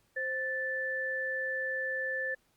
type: tone pair together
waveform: sine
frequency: 523.3 / 1757 Hz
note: C5 / A6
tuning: 0 / -3 cents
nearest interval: octave + major sixth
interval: 2097 cents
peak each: -37 / -32 dBFS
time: 0.16-2.35 s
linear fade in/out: 10 ms
effects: pink hiss -71 dBFS RMS until 2.56 s + Opus 48 kbps